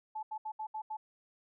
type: tone bursts at uneven times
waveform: sine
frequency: 866 Hz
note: A5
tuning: 28 cents flat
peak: -36 dBFS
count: 6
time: 0.15-0.23 / 0.31-0.38 / 0.45-0.52 / 0.59-0.67 / 0.74-0.82 / 0.9-0.97 s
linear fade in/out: 10 ms
effects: none